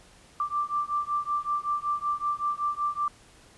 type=beating tone pair; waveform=sine; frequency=1174.7 / 1180 Hz; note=D6 / D6; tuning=0 / +8 cents; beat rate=5.3 Hz; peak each=-29 dBFS; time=0.4-3.08 s; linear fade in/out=2 ms; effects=pink hiss -55 dBFS RMS until 3.57 s + resampled to 24000 Hz